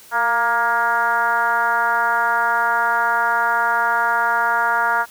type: tone with frequency modulation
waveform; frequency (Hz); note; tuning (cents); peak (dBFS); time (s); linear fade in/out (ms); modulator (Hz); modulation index
sine; 1174.7; D6; 0; -15; 0.11-5.06; 50; 239; 1.9
effects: white hiss -45 dBFS RMS until 5.1 s